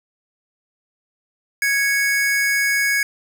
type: tone pair together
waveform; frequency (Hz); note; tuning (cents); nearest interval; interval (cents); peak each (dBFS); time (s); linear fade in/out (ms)
square; 1660.9 / 2217; G#6 / C#7; 0 / 0; perfect fourth; 500; -20; 1.62-3.03; 2
effects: none